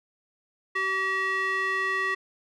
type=tone with band-pass filter; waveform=square; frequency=382.6 Hz; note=G4; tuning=42 cents flat; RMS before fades=-27 dBFS; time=0.75-2.15 s; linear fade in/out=10 ms; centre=1700 Hz; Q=5; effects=none